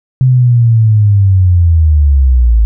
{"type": "linear sweep", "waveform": "sine", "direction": "down", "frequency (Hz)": [130.81, 53.3], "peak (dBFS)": -4, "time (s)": [0.21, 2.65], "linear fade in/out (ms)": 0, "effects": []}